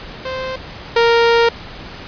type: tone pair in turn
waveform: sawtooth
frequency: 521 / 465.8 Hz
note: C5 / A#4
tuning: -7 / -1 cents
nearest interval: major second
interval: 194 cents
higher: first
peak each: -18 / -6 dBFS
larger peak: second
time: 0.25-0.56 / 0.96-1.49 s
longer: second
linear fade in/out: 5 ms
effects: pink hiss -33 dBFS RMS until 2.07 s + resampled to 11025 Hz